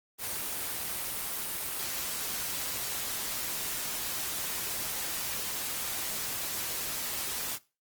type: noise with amplitude modulation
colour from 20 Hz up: white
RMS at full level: -33 dBFS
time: 0.18-7.59 s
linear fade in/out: 50 ms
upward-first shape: sine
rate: 161 Hz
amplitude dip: 30%
effects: noise-tail reverb RT60 0.3 s tail -20 dB re dry + Opus 24 kbps